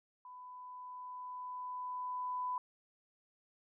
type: tone with level ramp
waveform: sine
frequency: 999 Hz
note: B5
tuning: 20 cents sharp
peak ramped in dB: -49 to -34 dBFS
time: 0.25-2.58 s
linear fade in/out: 2 ms
effects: none